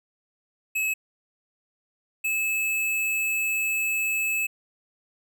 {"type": "tone pair in turn", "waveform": "square", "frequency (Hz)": [2583, 2602], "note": ["E7", "E7"], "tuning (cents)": [-36, -23], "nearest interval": "unison", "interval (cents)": 13, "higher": "second", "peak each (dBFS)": -24, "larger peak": "neither", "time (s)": [[0.75, 0.94], [2.24, 4.47]], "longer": "second", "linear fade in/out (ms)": 10, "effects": []}